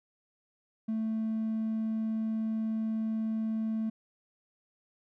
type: tone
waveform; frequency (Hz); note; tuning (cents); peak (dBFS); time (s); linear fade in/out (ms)
triangle; 220.9; A3; +7; -26; 0.88-3.9; 10
effects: tanh soft clip ceiling -24 dBFS